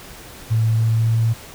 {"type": "tone with pitch steps", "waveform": "sine", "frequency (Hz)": [111.8, 112.64, 113.49], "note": ["A2", "A2", "A#2"], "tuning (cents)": [28, 41, -46], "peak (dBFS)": -14, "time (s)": [0.5, 1.34], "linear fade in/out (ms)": 20, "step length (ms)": 280, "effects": ["pink hiss -39 dBFS RMS until 1.54 s"]}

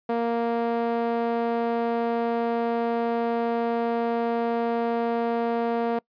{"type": "tone with band-pass filter", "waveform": "sawtooth", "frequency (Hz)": 233.1, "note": "A#3", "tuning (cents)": 0, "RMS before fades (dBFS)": -25, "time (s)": [0.09, 5.99], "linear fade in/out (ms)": 5, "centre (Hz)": 580, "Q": 1.4, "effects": ["noise-tail reverb RT60 0.1 s tail -25 dB re dry", "resampled to 11025 Hz"]}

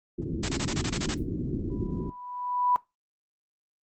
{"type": "low-pass noise", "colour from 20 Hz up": "white", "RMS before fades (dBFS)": -31, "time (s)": [0.18, 2.1], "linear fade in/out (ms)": 10, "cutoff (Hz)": 370, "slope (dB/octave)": 48}
{"type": "noise bursts", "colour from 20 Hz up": "white", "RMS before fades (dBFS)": -27, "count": 9, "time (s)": [0.43, 1.144], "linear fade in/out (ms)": 5, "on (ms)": 58, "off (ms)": 24}
{"type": "tone with exponential growth", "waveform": "sine", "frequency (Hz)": 987.8, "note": "B5", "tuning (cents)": 0, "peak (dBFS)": -19, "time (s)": [1.7, 2.76], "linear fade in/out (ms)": 0, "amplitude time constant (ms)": 230}
{"effects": ["noise-tail reverb RT60 0.2 s tail -18 dB re dry", "Opus 24 kbps"]}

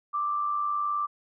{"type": "tone with amplitude modulation", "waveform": "sine", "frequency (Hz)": 1177, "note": "D6", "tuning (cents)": 3, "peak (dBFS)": -23, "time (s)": [0.13, 1.07], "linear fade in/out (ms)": 20, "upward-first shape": "sine", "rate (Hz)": 99.5, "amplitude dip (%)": 50, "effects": []}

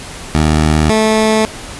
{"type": "tone pair in turn", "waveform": "15% pulse", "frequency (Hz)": [77.2, 218.4], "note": ["D#2", "A3"], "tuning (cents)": [-13, -13], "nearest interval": "octave + tritone", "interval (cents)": 1800, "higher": "second", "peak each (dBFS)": -3, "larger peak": "neither", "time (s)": [[0.35, 0.9], [0.9, 1.45]], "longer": "neither", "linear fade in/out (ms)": 0, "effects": ["pink hiss -29 dBFS RMS until 1.79 s", "resampled to 24000 Hz"]}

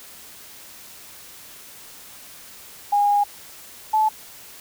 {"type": "tone pair in turn", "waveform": "sine", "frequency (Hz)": [818, 866.6], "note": ["G#5", "A5"], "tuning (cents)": [-26, -27], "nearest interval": "minor second", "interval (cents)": 99, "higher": "second", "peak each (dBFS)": -15, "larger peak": "neither", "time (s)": [[2.92, 3.24], [3.93, 4.09]], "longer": "first", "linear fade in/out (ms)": 10, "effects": ["white hiss -43 dBFS RMS until 4.6 s"]}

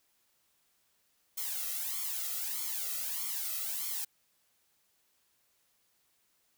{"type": "noise with flanger", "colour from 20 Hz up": "blue", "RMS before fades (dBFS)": -36, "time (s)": [1.37, 4.05], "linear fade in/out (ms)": 10, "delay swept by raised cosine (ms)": [0.91, 1.57], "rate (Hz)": 1.6, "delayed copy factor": 0.95, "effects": ["white hiss -73 dBFS RMS until 6.57 s"]}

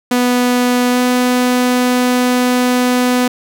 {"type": "tone with pitch glide", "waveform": "sawtooth", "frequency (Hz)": [246.9, 248.9], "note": ["B3", "B3"], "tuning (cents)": [0, 14], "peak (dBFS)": -7, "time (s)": [0.11, 3.28], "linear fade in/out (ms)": 5, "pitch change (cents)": 14, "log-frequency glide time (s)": [0.91, 0.99], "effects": []}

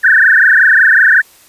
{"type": "tone with frequency modulation", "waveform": "sine", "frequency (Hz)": 1661.2, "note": "G#6", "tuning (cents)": 0, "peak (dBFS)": -4, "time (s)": [0.03, 1.22], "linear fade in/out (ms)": 20, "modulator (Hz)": 25.4, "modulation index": 6.9, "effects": ["white hiss -44 dBFS RMS until 1.48 s", "resampled to 32000 Hz"]}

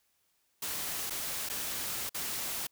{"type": "noise with dropouts", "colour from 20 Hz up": "white", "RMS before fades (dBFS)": -36, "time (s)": [0.62, 2.67], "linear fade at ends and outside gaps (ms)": 5, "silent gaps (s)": [[1.098, 1.105], [1.489, 1.497], [2.094, 2.144]], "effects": ["white hiss -74 dBFS RMS until 2.71 s"]}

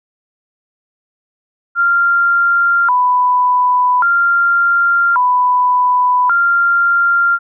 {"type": "tone with vibrato", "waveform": "sine", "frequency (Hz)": 1175, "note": "D6", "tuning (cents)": 1, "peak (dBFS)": -9, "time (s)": [1.75, 7.39], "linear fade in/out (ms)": 50, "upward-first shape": "square", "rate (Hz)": 0.44, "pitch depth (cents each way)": 290, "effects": []}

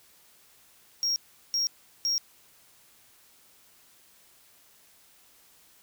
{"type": "tone bursts", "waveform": "triangle", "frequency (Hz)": 5588, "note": "F8", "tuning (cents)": 0, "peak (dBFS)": -23, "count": 3, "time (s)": [1.03, 2.18], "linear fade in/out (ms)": 0, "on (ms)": 130, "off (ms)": 380, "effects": ["white hiss -59 dBFS RMS until 5.82 s"]}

